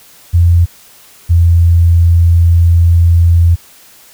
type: tone pair in turn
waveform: sine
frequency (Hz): 85.9 / 84.96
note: F2 / F2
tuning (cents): -28 / -47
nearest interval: unison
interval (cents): 19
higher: first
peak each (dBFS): -4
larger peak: neither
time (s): 0.33-0.66 / 1.29-3.56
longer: second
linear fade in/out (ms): 20
effects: white hiss -41 dBFS RMS until 4.13 s